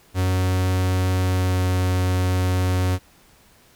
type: tone with pitch glide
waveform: 45% pulse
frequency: 92.5 to 91.86 Hz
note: F#2 to F#2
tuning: 0 to -12 cents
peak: -18 dBFS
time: 0.14-2.99 s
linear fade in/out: 50 ms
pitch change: -12 cents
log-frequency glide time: 1.23-1.62 s
effects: pink hiss -54 dBFS RMS until 3.75 s